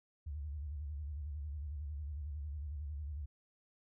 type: tone with vibrato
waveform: sine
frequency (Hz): 73.42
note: D2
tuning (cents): 0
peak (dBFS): -39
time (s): 0.26-3.26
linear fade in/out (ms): 10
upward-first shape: square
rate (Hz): 11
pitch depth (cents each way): 98
effects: none